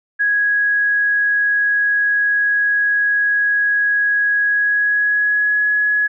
sine tone with pitch glide, 1661.2 to 1684.4 Hz, G#6 to G#6, 0 to +24 cents, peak -13 dBFS, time 0.19-6.08 s, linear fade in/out 20 ms, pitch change +24 cents, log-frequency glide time 4.44-5.65 s, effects none

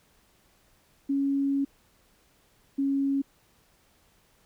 sine tone pair in turn, 277.2 / 275.7 Hz, C#4 / C#4, 0 / -9 cents, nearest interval unison, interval 9 cents, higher first, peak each -23 dBFS, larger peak neither, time 1.09-1.65 / 2.78-3.22 s, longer first, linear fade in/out 10 ms, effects pink hiss -64 dBFS RMS until 4.45 s

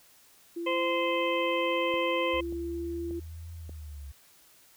sine tone, 340 Hz, F4, 46 cents flat, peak -32 dBFS, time 0.56-3.2 s, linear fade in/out 10 ms
harmonic tone, 518 Hz, C5, 17 cents flat, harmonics 1 / 2 / 4 / 5 / 6, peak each -29 / -32 / -35 / -36 / -37 dBFS, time 0.66-2.41 s, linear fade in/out 10 ms
click train, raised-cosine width 2 ms, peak -32 dBFS, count 4, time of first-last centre 1.94-3.694 s, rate 1.71 Hz
sine exponential two-way sweep, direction up then down, 68.8 to 84.1 to 68.8 Hz, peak -39 dBFS, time 2.33-4.12 s, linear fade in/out 10 ms, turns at 3.53 s
effects white hiss -59 dBFS RMS until 4.76 s

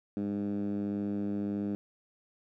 10% pulse tone with band-pass filter, 101.6 Hz, G#2, 38 cents flat, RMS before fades -33 dBFS, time 0.17-1.75 s, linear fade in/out 0 ms, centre 240 Hz, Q 3.6, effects none

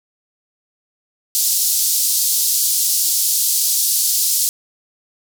white band-pass noise, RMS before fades -17 dBFS, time 1.35-4.49 s, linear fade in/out 0 ms, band 4400 to 15000 Hz, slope 24 dB/octave, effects none

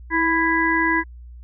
harmonic tone with a mistuned harmonic, 330.6 Hz, E4, 5 cents sharp, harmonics 1 / 3 / 5 / 6, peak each -22 / -22 / -22 / -22 dBFS, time 0.1-1.04 s, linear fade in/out 50 ms, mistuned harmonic 1, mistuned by -24 cents, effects added 60 Hz sine -37 dBFS peak until 1.43 s

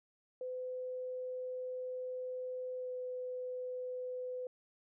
sine tone with pitch glide, 507 to 503.5 Hz, B4 to B4, +45 to +33 cents, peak -38 dBFS, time 0.41-4.47 s, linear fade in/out 2 ms, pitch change -12 cents, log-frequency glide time 2.77-2.9 s, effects none

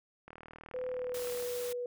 click train, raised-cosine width 0.5 ms, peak -33 dBFS, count 46, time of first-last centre 0.28-1.425 s, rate 39.3 Hz
sine tone with pitch glide, 506 to 489 Hz, B4 to B4, +42 to -17 cents, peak -34 dBFS, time 0.74-1.86 s, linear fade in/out 2 ms, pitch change -59 cents, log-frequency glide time 0.89-1.3 s
white noise, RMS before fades -44 dBFS, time 1.14-1.73 s, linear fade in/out 5 ms
effects none

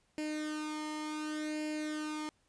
sawtooth tone with flanger, 305.6 Hz, D#4, 31 cents flat, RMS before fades -38 dBFS, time 0.18-2.29 s, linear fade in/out 0 ms, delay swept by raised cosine 0.41 to 0.97 ms, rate 0.68 Hz, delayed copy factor +0.75, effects pink hiss -73 dBFS RMS until 2.48 s + resampled to 22050 Hz

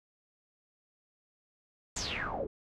pink noise with low-pass filter sweep, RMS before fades -36 dBFS, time 1.96-2.47 s, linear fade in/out 5 ms, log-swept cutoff 7600 to 390 Hz, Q 7.7, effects none

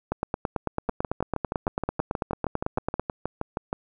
two click trains, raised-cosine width 1 ms, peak -11 / -13 dBFS, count 27 / 19, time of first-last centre 0.12-2.996 / 0.89-3.729 s, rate 9.04 / 6.34 Hz, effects none

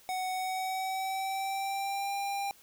square tone with pitch glide, 744 to 797.4 Hz, F#5 to G5, +9 to +29 cents, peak -32 dBFS, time 0.09-2.51 s, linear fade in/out 0 ms, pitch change +120 cents, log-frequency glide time 0.31-2.14 s, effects white hiss -59 dBFS RMS until 2.62 s

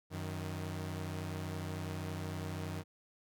sawtooth tone pair together, 92.5 / 156.01 Hz, F#2 / D#3, 0 / +5 cents, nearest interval major sixth, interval 905 cents, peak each -36 / -38 dBFS, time 0.1-2.84 s, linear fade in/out 50 ms, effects none

